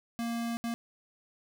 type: tone bursts at uneven times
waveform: square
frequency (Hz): 233.1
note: A#3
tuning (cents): 0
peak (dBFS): -32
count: 2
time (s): 0.19-0.57 / 0.64-0.74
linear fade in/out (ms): 0
effects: none